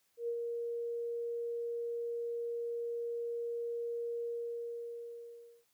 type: tone with ADSR envelope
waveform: sine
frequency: 469.9 Hz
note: A#4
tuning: 14 cents sharp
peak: -32 dBFS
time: 0.17-5.65 s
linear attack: 110 ms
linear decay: 72 ms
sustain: -3 dB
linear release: 1400 ms
effects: white hiss -75 dBFS RMS until 5.73 s + high-pass 60 Hz 12 dB/octave